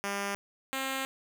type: tone pair in turn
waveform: 5% pulse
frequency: 200 / 267 Hz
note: G3 / C4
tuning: +35 / +35 cents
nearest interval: perfect fourth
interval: 500 cents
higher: second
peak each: -20 dBFS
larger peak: neither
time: 0.04-0.35 / 0.73-1.05 s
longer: second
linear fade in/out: 0 ms
effects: none